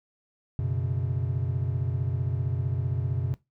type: chord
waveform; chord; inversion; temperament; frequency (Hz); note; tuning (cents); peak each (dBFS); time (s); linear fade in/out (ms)
triangle; F# suspended fourth; none; just; 92.5 / 123.33 / 138.75; F#2 / B2 / C#3; 0 / -2 / +2; -28 / -27 / -29; 0.59-3.34; 0
effects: noise-tail reverb RT60 0.2 s tail -19 dB re dry

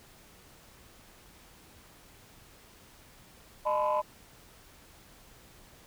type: tone cluster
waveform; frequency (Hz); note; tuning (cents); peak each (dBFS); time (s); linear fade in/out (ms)
sine; 610 / 865 / 1002 / 1049; D#5 / A5 / B5 / C6; -34 / -30 / +25 / +4; -28 / -32 / -28 / -37; 3.65-4.02; 20
effects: tanh soft clip ceiling -20 dBFS + pink hiss -56 dBFS RMS until 5.86 s

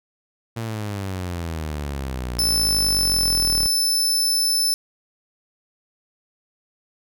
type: exponential sweep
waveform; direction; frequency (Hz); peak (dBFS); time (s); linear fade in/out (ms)
sawtooth; down; 116.54 to 36.71; -22; 0.56-3.67; 10
type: tone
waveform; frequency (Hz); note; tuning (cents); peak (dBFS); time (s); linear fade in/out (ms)
sawtooth; 5274; E8; 0; -15; 2.39-4.74; 0
effects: none

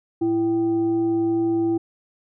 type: tone with frequency modulation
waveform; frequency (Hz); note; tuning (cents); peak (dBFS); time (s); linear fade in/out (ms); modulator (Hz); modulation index
sine; 333.6; E4; +21; -18; 0.21-1.78; 10; 444; 0.31
effects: none

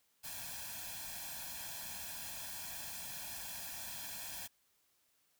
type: noise with comb filter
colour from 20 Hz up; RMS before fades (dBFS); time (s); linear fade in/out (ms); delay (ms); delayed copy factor
white; -45; 0.23-4.48; 20; 1.2; +0.85
effects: white hiss -75 dBFS RMS until 5.39 s

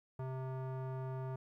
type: tone with low-pass filter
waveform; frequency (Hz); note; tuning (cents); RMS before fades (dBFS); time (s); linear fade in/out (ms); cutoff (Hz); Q
square; 130.81; C3; 0; -41; 0.19-1.36; 5; 1000; 1.5
effects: 13-bit

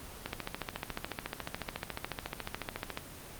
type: click train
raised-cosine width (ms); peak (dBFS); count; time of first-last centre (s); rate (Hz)
0.3; -18; 39; 0.26-2.974; 14
effects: pink hiss -47 dBFS RMS until 3.39 s + Opus 24 kbps

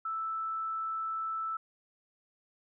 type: tone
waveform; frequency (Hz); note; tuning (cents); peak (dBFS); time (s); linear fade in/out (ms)
sine; 1318.5; E6; 0; -32; 0.05-1.57; 5
effects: none

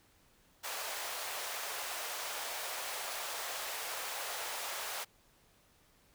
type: high-pass noise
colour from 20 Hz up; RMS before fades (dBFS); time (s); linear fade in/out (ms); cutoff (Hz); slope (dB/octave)
pink; -40; 0.63-5.05; 20; 560; 24
effects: pink hiss -67 dBFS RMS until 6.14 s

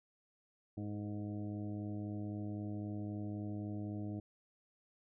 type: harmonic tone with a mistuned harmonic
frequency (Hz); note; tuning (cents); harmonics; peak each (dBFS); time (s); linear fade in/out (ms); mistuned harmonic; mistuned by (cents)
103.83; G#2; 0; 1 / 2 / 3 / 4 / 5 / 6 / 7; -42 / -44 / -44 / -57 / -59 / -55 / -59; 0.77-4.2; 5; 4; +34
effects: none

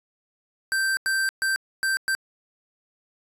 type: tone bursts at uneven times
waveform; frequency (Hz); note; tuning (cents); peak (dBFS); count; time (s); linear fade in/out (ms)
square; 1564; G6; -4; -22; 5; 0.72-0.97 / 1.06-1.29 / 1.42-1.56 / 1.83-1.97 / 2.08-2.15; 0
effects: resampled to 32000 Hz

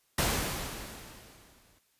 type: noise with exponential decay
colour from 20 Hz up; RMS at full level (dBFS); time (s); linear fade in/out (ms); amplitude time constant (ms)
pink; -26; 0.18-1.79; 5; 350
effects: white hiss -71 dBFS RMS until 1.99 s + resampled to 32000 Hz

